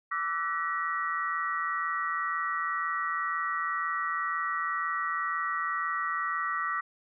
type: tone cluster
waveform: sine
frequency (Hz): 1162 / 1324 / 1490 / 1914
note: D6 / E6 / F#6 / A#6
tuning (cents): -19 / +7 / +12 / +45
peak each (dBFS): -32 / -34 / -39 / -33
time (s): 0.11-6.81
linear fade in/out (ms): 10
effects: none